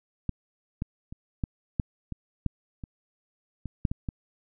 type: clicks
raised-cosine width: 5 ms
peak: -15 / -17 / -27 / -15 / -12 / -21 / -13 / -25 / -22 / -11 / -17 / -18 dBFS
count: 12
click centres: 0.293 / 0.821 / 1.125 / 1.438 / 1.798 / 2.123 / 2.463 / 2.838 / 3.657 / 3.852 / 3.915 / 4.088 s
effects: none